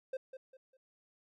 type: tone with echo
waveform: triangle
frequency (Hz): 523.3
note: C5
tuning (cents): 0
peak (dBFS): -33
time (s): 0.13-0.17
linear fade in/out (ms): 5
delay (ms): 200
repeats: 3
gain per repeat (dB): -10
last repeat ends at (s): 0.77
effects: none